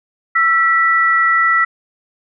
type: tone pair together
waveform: sine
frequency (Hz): 1334 / 1950.3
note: E6 / B6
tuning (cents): +20 / -22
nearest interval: perfect fifth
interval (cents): 658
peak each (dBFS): -13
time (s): 0.35-1.65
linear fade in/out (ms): 10
effects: none